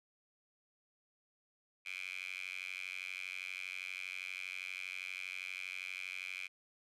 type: tone with high-pass filter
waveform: 10% pulse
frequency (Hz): 92.5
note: F#2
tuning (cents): 0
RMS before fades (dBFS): -44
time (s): 1.85-6.48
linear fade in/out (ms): 20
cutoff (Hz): 2400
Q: 9.5
effects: low-pass 11000 Hz 12 dB/octave